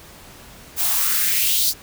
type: noise with high-pass filter sweep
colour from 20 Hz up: blue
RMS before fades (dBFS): -19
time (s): 0.76-1.74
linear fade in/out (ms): 50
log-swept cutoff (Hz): 610 to 4900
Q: 3
effects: pink hiss -43 dBFS RMS until 1.82 s